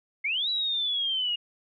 sine linear two-way sweep, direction up then down, 2085 to 3951 to 2838 Hz, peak -25 dBFS, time 0.24-1.36 s, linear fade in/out 10 ms, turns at 0.49 s, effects none

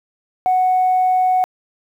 sine tone, 740 Hz, F#5, in tune, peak -11 dBFS, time 0.46-1.44 s, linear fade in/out 0 ms, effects tanh soft clip ceiling -9 dBFS + 8-bit

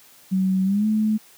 sine tone with pitch glide, 188.8 to 215.6 Hz, F#3 to A3, +35 to -35 cents, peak -17 dBFS, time 0.31-1.18 s, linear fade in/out 20 ms, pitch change +230 cents, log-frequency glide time 0.64-0.86 s, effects white hiss -51 dBFS RMS until 1.37 s + high-pass 100 Hz 12 dB/octave

